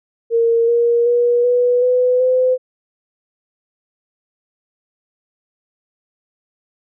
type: tone with pitch steps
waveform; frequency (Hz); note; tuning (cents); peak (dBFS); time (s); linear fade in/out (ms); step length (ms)
sine; 462.3 / 471.5 / 480.8 / 490.4 / 500.1 / 510; A#4 / A#4 / B4 / B4 / B4 / C5; -14 / +20 / -46 / -12 / +22 / -44; -11; 0.3-2.58; 50; 380
effects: none